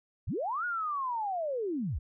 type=linear two-way sweep; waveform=sine; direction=up then down; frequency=46.4 to 1465 to 46.4 Hz; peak=-30 dBFS; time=0.27-1.99 s; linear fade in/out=10 ms; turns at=0.65 s; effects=none